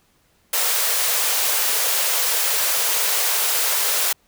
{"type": "high-pass noise", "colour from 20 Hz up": "white", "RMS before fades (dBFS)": -20, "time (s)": [0.53, 4.13], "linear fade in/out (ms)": 5, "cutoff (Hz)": 410, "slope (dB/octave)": 96, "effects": ["pink hiss -61 dBFS RMS until 4.27 s"]}